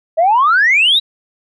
sine exponential sweep, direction up, 622.3 to 3951 Hz, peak -7 dBFS, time 0.17-1 s, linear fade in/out 20 ms, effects tanh soft clip ceiling -4 dBFS

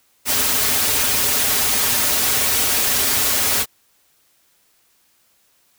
white noise with comb filter, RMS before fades -18 dBFS, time 0.25-3.66 s, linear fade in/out 50 ms, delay 5.9 ms, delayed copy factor -0.8, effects white hiss -60 dBFS RMS until 5.78 s

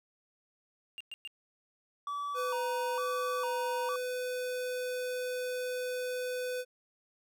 triangle tone bursts, 2800 Hz, F7, 4 cents sharp, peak -38 dBFS, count 3, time 0.98-1.275 s, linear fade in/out 0 ms, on 25 ms, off 110 ms
triangle tone with vibrato, 1042 Hz, C6, 7 cents flat, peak -32 dBFS, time 2.07-3.96 s, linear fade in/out 2 ms, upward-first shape square, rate 1.1 Hz, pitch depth 170 cents each way
square tone, 501 Hz, B4, 25 cents sharp, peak -34 dBFS, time 2.34-6.65 s, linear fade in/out 50 ms
effects none

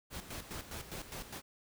pink noise with tremolo, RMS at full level -43 dBFS, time 0.1-1.42 s, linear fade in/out 50 ms, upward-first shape square, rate 4.9 Hz, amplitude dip 65%, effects none

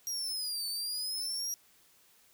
sawtooth linear two-way sweep, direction down then up, 5710 to 4502 to 5710 Hz, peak -31 dBFS, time 0.07-1.54 s, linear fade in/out 0 ms, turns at 0.67 s, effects white hiss -64 dBFS RMS until 2.33 s

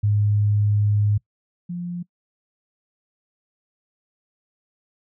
sine tone pair in turn, 103.83 / 175.33 Hz, G#2 / F3, 0 / +7 cents, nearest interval major sixth, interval 907 cents, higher second, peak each -16 / -26 dBFS, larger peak first, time 0.03-1.18 / 1.69-2.03 s, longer first, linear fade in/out 10 ms, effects noise-tail reverb RT60 0.1 s tail -23 dB re dry

